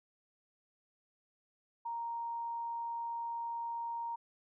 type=tone; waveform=sine; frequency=932.3 Hz; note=A#5; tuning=in tune; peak=-36 dBFS; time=1.85-4.16 s; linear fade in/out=10 ms; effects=none